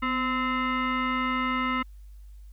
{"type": "tone with frequency modulation", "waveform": "sine", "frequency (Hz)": 525, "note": "C5", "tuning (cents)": 6, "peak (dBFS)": -24, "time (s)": [0.02, 1.83], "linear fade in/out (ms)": 10, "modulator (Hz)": 777, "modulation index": 2.2, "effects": ["added 50 Hz sine -43 dBFS peak until 2.52 s", "white hiss -69 dBFS RMS until 2.52 s"]}